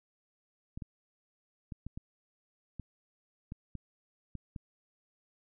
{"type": "clicks", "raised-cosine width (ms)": 5, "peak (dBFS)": -28, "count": 10, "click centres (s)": [0.775, 0.822, 1.722, 1.866, 1.975, 2.797, 3.521, 3.753, 4.353, 4.562], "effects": []}